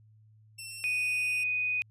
15% pulse tone with pitch glide, 2694 to 2757 Hz, E7 to F7, +37 to -23 cents, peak -33 dBFS, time 0.58-1.44 s, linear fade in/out 10 ms, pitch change +40 cents, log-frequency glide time 0.68-1.32 s
sine tone, 2489 Hz, D#7, in tune, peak -27 dBFS, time 0.84-1.82 s, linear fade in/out 0 ms
effects added 108 Hz sine -56 dBFS peak until 1.9 s + resampled to 32000 Hz

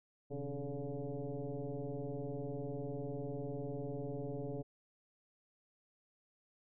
sine tone with frequency modulation, 150 Hz, D3, 37 cents sharp, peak -38 dBFS, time 0.3-4.63 s, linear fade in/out 20 ms, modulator 140 Hz, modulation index 3.1, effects none

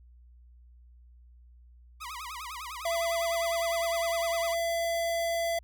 sawtooth tone with vibrato, 1108.7 Hz, C#6, in tune, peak -34 dBFS, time 2-4.55 s, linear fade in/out 20 ms, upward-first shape sine, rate 9.9 Hz, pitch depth 260 cents each way
square tone, 673 Hz, E5, 36 cents sharp, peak -28 dBFS, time 2.85-5.59 s, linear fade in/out 5 ms
effects added 60 Hz sine -52 dBFS peak until 5.63 s

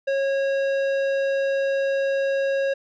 sine tone with tanh clipping, 547 Hz, C#5, 23 cents flat, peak -22 dBFS, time 0.07-2.74 s, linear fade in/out 10 ms, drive 13 dB, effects none

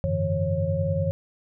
sine tone cluster, 91.8 / 102.2 / 144.8 / 163.1 / 547 Hz, F#2 / G#2 / D3 / E3 / C#5, -13 / -27 / -24 / -18 / -23 cents, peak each -27 / -31 / -31 / -28 / -27 dBFS, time 0.04-1.11 s, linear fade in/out 0 ms, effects none

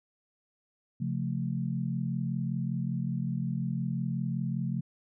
sine chord, Db augmented, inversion none, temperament equal with one note detuned, 135.11 / 174.61 / 220 Hz, Db3 / F3 / A3, -44 / 0 / 0 cents, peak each -32 / -33 / -35 dBFS, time 1-4.81 s, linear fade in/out 10 ms, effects none

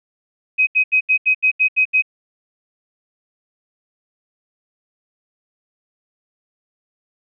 sine tone bursts, 2525 Hz, D#7, 25 cents sharp, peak -11 dBFS, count 9, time 0.58-2.023 s, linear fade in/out 20 ms, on 91 ms, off 78 ms, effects none

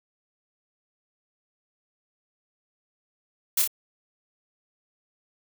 blue noise with echo, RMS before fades -22 dBFS, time 3.57-3.62 s, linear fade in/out 5 ms, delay 28 ms, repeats 2, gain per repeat -3 dB, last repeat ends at 3.676 s, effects none

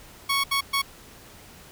15% pulse tone bursts at uneven times, 1109 Hz, C#6, in tune, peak -15 dBFS, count 3, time 0.29-0.44 / 0.51-0.61 / 0.73-0.82 s, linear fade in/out 10 ms, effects pink hiss -48 dBFS RMS until 1.71 s

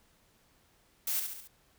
blue noise with echo, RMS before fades -32 dBFS, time 1.07-1.2 s, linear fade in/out 5 ms, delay 69 ms, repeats 4, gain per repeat -5 dB, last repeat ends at 1.476 s, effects pink hiss -67 dBFS RMS until 1.78 s

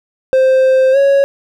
triangle tone with pitch glide, 523.3 to 554.4 Hz, C5 to C#5, 0 to 0 cents, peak -5 dBFS, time 0.33-1.24 s, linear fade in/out 0 ms, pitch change +100 cents, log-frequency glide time 0.92-0.97 s, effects none

